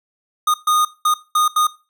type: tone bursts at uneven times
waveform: square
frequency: 1231 Hz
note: D#6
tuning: 19 cents flat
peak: -14 dBFS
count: 5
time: 0.47-0.54 / 0.67-0.85 / 1.05-1.14 / 1.35-1.48 / 1.56-1.67 s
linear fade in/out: 5 ms
effects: noise-tail reverb RT60 0.3 s tail -17 dB re dry